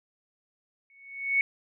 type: tone with exponential growth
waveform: sine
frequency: 2217 Hz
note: C#7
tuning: in tune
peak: -18 dBFS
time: 0.9-1.41 s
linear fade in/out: 1 ms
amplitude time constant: 110 ms
effects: none